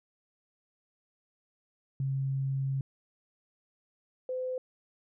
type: tone pair in turn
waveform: sine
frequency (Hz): 135.3 / 510.8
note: C#3 / C5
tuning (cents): -42 / -42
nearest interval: octave + major seventh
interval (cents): 2300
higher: second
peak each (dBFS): -28 / -31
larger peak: first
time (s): 2-2.81 / 4.29-4.58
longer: first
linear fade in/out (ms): 2
effects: none